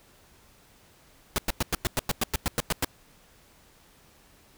pink noise bursts, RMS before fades -25 dBFS, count 13, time 1.36-2.846 s, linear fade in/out 0 ms, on 22 ms, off 100 ms, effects pink hiss -58 dBFS RMS until 4.57 s

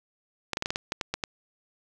clicks, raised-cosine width 0.2 ms, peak -11 dBFS, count 10, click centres 0.533 / 0.571 / 0.624 / 0.659 / 0.705 / 0.759 / 0.921 / 1.012 / 1.14 / 1.238 s, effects none

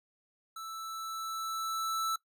square tone with level ramp, 1320 Hz, E6, 2 cents sharp, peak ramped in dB -41 to -30 dBFS, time 0.56-2.16 s, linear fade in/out 5 ms, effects noise-tail reverb RT60 0.1 s tail -19 dB re dry

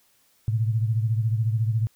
sine beating tone pair, 110 / 124 Hz, A2 / B2, 0 / +7 cents, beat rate 14 Hz, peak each -21 / -28 dBFS, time 0.48-1.87 s, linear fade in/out 0 ms, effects white hiss -63 dBFS RMS until 1.95 s

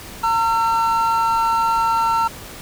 triangle tone pair together, 913 / 1350.8 Hz, A#5 / E6, -36 / +42 cents, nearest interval perfect fifth, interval 678 cents, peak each -15 / -18 dBFS, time 0.23-2.28 s, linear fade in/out 10 ms, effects pink hiss -36 dBFS RMS until 2.61 s

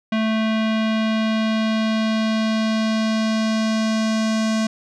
square tone with low-pass filter sweep, 220 Hz, A3, in tune, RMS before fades -20 dBFS, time 0.12-4.67 s, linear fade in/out 5 ms, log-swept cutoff 3000 to 6400 Hz, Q 1.6, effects none

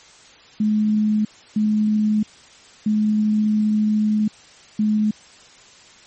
sine tone bursts at uneven times, 213 Hz, G#3, 44 cents sharp, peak -15 dBFS, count 4, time 0.6-1.25 / 1.56-2.23 / 2.86-4.28 / 4.79-5.11 s, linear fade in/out 5 ms, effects white hiss -47 dBFS RMS until 6.06 s + MP3 32 kbps

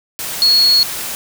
sine tone in noise, 4336 Hz, C#8, 39 cents flat, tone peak -8 dBFS, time 0.42-0.83 s, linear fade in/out 0 ms, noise white, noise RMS -24 dBFS, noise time 0.19-1.15 s, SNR +13 dB, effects none

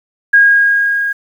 sine tone with level ramp, 1633 Hz, G#6, 30 cents flat, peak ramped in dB -3 to -14 dBFS, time 0.33-1.13 s, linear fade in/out 10 ms, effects 7-bit

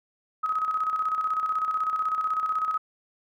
sine tone with tremolo, 1270 Hz, D#6, 35 cents sharp, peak -22 dBFS, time 0.43-2.78 s, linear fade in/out 10 ms, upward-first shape square, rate 16 Hz, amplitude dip 50%, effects none

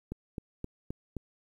click train, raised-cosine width 3 ms, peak -23 dBFS, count 5, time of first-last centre 0.12-1.167 s, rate 3.82 Hz, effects 10-bit

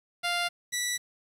10% pulse tone pair in turn, 698.5 / 1959.7 Hz, F5 / B6, 0 / -14 cents, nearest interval octave + tritone, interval 1786 cents, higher second, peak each -18 dBFS, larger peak neither, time 0.23-0.49 / 0.72-0.98 s, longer neither, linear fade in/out 20 ms, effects low-pass 10000 Hz 12 dB/octave + 9-bit

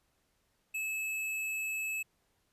square tone, 2600 Hz, E7, 24 cents flat, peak -34 dBFS, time 0.74-2.03 s, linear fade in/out 10 ms, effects pink hiss -75 dBFS RMS until 2.52 s + resampled to 32000 Hz

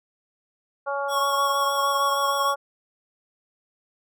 harmonic tone, 280 Hz, C#4, 18 cents sharp, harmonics 2 / 3 / 4 / 5, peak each -28 / -30 / -31 / -32 dBFS, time 0.86-2.56 s, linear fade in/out 20 ms
square tone with vibrato, 1108.7 Hz, C#6, in tune, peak -23 dBFS, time 1.08-2.55 s, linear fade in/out 50 ms, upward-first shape sine, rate 6.5 Hz, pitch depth 19 cents each way
effects none

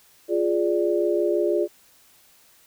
sine chord, D diminished, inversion first, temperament equal, 349.2 / 415.3 / 587.3 Hz, F4 / Ab4 / D5, 0 / 0 / 0 cents, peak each -22 / -24 / -25 dBFS, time 0.28-1.68 s, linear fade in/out 50 ms, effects white hiss -56 dBFS RMS until 2.66 s

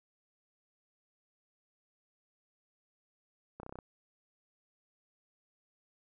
clicks, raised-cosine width 1 ms, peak -30 dBFS, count 7, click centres 3.6 / 3.632 / 3.664 / 3.694 / 3.725 / 3.756 / 3.788 s, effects none

